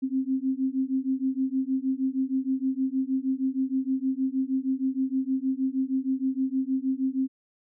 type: beating tone pair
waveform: sine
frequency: 261 / 267.4 Hz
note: C4 / C4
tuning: -4 / +38 cents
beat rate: 6.4 Hz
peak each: -27 / -27 dBFS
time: 0.02-7.28 s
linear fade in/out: 20 ms
effects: none